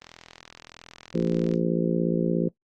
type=click train; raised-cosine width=0.2 ms; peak=-25 dBFS; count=64; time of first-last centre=0.02-1.538 s; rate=41.5 Hz
type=harmonic tone; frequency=57 Hz; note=A#1; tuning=38 cents flat; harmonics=3 / 4 / 5 / 6 / 7 / 8 / 9; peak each=-25 / -28 / -33 / -29 / -31 / -34 / -32 dBFS; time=1.14-2.49 s; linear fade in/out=10 ms
effects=noise-tail reverb RT60 0.1 s tail -20 dB re dry + Opus 24 kbps